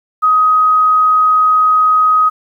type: tone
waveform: sine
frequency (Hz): 1258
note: D#6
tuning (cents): +19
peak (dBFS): -7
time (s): 0.22-2.3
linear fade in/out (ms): 20
effects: 8-bit